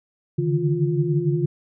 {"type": "tone cluster", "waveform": "sine", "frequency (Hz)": [141.4, 147.9, 159.1, 350.7], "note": ["C#3", "D3", "D#3", "F4"], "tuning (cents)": [35, 13, 39, 7], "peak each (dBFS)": -24, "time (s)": [0.38, 1.46], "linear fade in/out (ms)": 10, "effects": []}